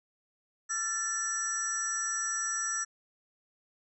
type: tone cluster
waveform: sine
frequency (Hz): 1350 / 1754 / 5840 / 7760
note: E6 / A6 / F#8 / B8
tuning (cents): +41 / -6 / -24 / -31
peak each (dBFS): -38 / -37 / -33 / -36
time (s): 0.69-2.85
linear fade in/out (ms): 20
effects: none